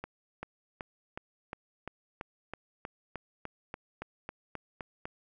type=accelerating click train; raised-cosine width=0.5 ms; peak=-23 dBFS; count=17; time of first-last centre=0.04-5.055 s; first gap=390 ms; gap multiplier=0.97; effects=none